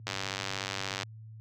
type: click train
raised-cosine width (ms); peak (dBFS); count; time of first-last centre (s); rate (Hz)
0.2; -15; 94; 0.07-1.032; 96.7
effects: added 110 Hz sine -38 dBFS peak until 1.4 s + high-pass 150 Hz 12 dB/octave